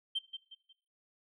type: tone with echo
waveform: sine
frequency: 3136 Hz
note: G7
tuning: in tune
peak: -29 dBFS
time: 0.15-0.19 s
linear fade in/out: 10 ms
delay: 180 ms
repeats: 3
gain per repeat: -9 dB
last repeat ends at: 0.73 s
effects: noise-tail reverb RT60 0.5 s tail -20 dB re dry + tanh soft clip ceiling -27 dBFS